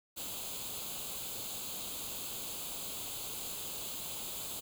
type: noise with comb filter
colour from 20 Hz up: white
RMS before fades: -41 dBFS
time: 0.16-4.61 s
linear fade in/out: 20 ms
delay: 0.27 ms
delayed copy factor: +0.75
effects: none